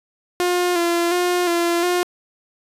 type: tone with vibrato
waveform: sawtooth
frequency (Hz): 349.2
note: F4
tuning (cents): 0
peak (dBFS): -13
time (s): 0.4-2.03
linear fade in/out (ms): 0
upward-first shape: square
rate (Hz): 1.4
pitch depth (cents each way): 34
effects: resampled to 32000 Hz